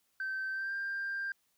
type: tone with pitch glide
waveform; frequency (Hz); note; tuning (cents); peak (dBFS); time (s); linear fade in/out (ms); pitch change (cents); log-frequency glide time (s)
sine; 1548 to 1589.7; G6 to G6; -22 to +24; -32; 0.2-1.32; 2; +46; 0.51-0.74
effects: tanh soft clip ceiling -31 dBFS + white hiss -75 dBFS RMS until 1.57 s